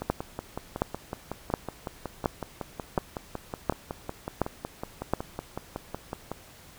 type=two click trains; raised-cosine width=1 ms; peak=-9 / -18 dBFS; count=8 / 35; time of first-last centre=0.1-5.136 / 0.02-6.316 s; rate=1.39 / 5.4 Hz; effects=pink hiss -51 dBFS RMS until 6.78 s